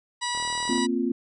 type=harmonic tone; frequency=972 Hz; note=B5; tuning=28 cents flat; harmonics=1 / 2 / 3 / 4 / 5 / 6 / 8 / 9; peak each=-30 / -33 / -37 / -33 / -37 / -41 / -37 / -40 dBFS; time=0.21-0.87 s; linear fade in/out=20 ms
type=click train; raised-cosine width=1 ms; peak=-27 dBFS; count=18; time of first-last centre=0.35-0.779 s; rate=39.6 Hz
type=chord; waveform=sine; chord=Bb suspended second; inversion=none; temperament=equal; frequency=233.1 / 261.6 / 349.2 Hz; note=Bb3 / C4 / F4; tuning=0 / 0 / 0 cents; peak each=-27 / -26 / -28 dBFS; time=0.69-1.12 s; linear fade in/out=5 ms
effects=none